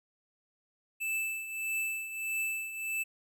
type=tone with tremolo; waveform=square; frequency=2637 Hz; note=E7; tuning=in tune; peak=-30 dBFS; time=1-3.04 s; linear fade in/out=20 ms; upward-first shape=triangle; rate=1.6 Hz; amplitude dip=70%; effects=none